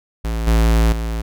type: tone with level steps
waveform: square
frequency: 55.9 Hz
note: A1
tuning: 28 cents sharp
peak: -20 / -12 / -21 dBFS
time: 0.24-1.22 s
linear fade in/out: 10 ms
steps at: 0.47 / 0.92 s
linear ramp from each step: 5 ms
effects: none